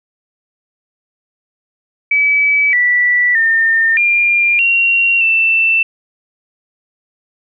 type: tone with pitch steps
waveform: sine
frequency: 2291 / 1961 / 1813 / 2399 / 2749 / 2670 Hz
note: D7 / B6 / A#6 / D7 / F7 / E7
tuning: -44 / -13 / -49 / +36 / -28 / +22 cents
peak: -9 dBFS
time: 2.11-5.83 s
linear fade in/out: 5 ms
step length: 620 ms
effects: none